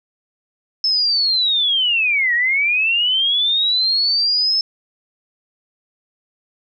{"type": "linear two-way sweep", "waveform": "sine", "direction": "down then up", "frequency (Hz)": [5274, 1864.7, 5274], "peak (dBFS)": -14, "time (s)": [0.84, 4.61], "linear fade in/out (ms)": 2, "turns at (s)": 2.34, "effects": []}